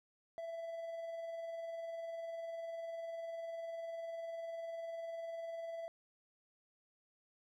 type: tone with tremolo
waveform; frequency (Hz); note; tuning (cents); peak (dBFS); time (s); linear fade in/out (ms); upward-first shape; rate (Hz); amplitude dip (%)
triangle; 665; E5; +15; -38; 0.38-5.88; 0; sine; 20; 35
effects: none